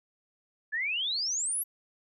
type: exponential sweep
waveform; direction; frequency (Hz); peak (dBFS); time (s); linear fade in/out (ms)
sine; up; 1684 to 11840; -28; 0.72-1.64; 20
effects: none